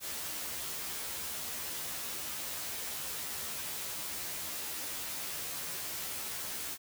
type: noise with comb filter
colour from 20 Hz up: white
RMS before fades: -39 dBFS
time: 0-6.78 s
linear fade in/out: 50 ms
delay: 13 ms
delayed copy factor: +1
effects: none